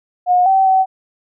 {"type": "tone with pitch steps", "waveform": "sine", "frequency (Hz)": [721, 769, 760], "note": ["F#5", "G5", "F#5"], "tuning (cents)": [-45, -33, 46], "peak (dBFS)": -9, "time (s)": [0.26, 0.86], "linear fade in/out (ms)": 50, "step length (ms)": 200, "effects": []}